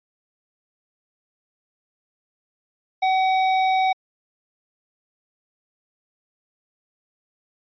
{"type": "tone with tanh clipping", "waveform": "sine", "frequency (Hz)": 756, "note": "F#5", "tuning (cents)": 37, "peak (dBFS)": -19, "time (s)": [3.02, 3.93], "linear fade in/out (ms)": 10, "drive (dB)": 17, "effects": ["resampled to 11025 Hz"]}